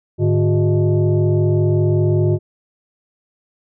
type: tone with frequency modulation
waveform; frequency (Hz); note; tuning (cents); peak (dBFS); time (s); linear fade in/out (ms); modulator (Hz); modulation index
sine; 104.9; G#2; +18; -12; 0.18-2.39; 50; 255; 1.2
effects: none